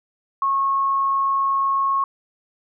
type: tone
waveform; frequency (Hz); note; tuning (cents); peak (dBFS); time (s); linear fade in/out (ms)
sine; 1093; C#6; -25; -17; 0.42-2.04; 2
effects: none